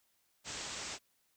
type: low-pass noise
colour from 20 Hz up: white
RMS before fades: -43 dBFS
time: 0.44-0.99 s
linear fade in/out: 50 ms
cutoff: 8100 Hz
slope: 96 dB/octave
effects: white hiss -75 dBFS RMS until 1.36 s